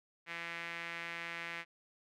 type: tone with band-pass filter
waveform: sawtooth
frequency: 168.9 Hz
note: E3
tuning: 42 cents sharp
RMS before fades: -43 dBFS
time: 0.26-1.65 s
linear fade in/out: 50 ms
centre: 2100 Hz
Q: 2.9
effects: none